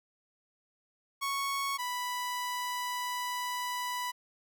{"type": "tone pair in turn", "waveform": "sawtooth", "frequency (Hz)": [1107, 988.1], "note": ["C#6", "B5"], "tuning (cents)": [-3, 1], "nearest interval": "major second", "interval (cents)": 196, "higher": "first", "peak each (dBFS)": [-27, -29], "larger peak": "first", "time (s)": [[1.21, 1.78], [1.78, 4.12]], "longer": "second", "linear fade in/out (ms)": 20, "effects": []}